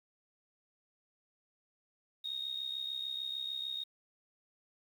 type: tone with amplitude modulation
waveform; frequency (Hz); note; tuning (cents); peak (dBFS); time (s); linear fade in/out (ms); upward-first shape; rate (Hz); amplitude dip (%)
sine; 3729; A#7; 0; -33; 2.24-3.84; 10; sine; 66.7; 70
effects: 10-bit